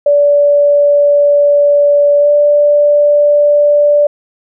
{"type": "tone with pitch glide", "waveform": "sine", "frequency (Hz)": [578, 585.4], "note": ["D5", "D5"], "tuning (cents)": [-28, -6], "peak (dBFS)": -5, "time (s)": [0.06, 4.07], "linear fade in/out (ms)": 5, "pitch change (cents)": 22, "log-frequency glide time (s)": [2.19, 2.29], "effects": []}